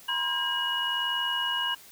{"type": "tone cluster", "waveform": "sine", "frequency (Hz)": [961, 1042, 1613, 2900], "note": ["B5", "C6", "G6", "F#7"], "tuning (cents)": [-48, -7, 49, -35], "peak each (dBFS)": [-34, -36, -32, -28], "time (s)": [0.08, 1.75], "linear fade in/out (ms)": 10, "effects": ["white hiss -51 dBFS RMS until 1.91 s"]}